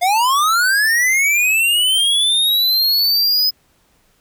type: linear sweep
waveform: square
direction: up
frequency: 690 to 5070 Hz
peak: -13 dBFS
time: 0.01-3.51 s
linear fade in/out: 20 ms
effects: pink hiss -58 dBFS RMS until 4.2 s